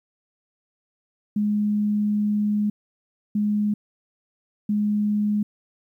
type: tone bursts at uneven times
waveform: sine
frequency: 208.7 Hz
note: G#3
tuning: 9 cents sharp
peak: -19 dBFS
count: 3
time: 1.36-2.7 / 3.35-3.74 / 4.69-5.43 s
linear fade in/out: 5 ms
effects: 10-bit